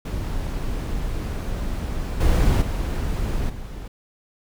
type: noise with level steps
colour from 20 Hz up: brown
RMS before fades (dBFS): -26 / -17 / -24 / -33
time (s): 0.05-3.88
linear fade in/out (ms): 5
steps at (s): 2.2 / 2.61 / 3.49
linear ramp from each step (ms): 10
effects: none